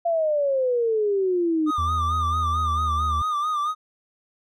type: exponential sweep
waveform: sine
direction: down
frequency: 690 to 299.8 Hz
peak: -19 dBFS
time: 0.05-1.71 s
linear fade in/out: 10 ms
type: tone with vibrato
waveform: triangle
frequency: 1208 Hz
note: D6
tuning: 48 cents sharp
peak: -20 dBFS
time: 1.66-3.75 s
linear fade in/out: 50 ms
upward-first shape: sine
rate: 4.5 Hz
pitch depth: 67 cents each way
type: tone with pitch glide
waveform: triangle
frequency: 82.3 to 77.23 Hz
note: E2 to D#2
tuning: -2 to -12 cents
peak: -23 dBFS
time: 1.78-3.22 s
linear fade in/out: 5 ms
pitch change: -110 cents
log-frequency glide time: 2.43-3.03 s
effects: none